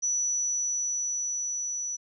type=tone with level ramp; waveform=sine; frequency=5920 Hz; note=F#8; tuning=in tune; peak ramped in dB=-24 to -30 dBFS; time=0.02-1.97 s; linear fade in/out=20 ms; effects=none